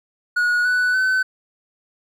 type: tone with pitch steps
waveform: triangle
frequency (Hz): 1454 / 1486.3 / 1519.3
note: F#6 / F#6 / F#6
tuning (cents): -31 / +7 / +45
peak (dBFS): -14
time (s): 0.36-1.23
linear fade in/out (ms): 10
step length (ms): 290
effects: none